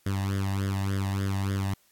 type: tone with flanger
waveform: sawtooth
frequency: 97.7 Hz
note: G2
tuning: 5 cents flat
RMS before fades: -28 dBFS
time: 0.06-1.74 s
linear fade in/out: 5 ms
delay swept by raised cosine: 0.59 to 1.11 ms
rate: 3.4 Hz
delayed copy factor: +0.85
effects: white hiss -65 dBFS RMS until 1.91 s + AAC 64 kbps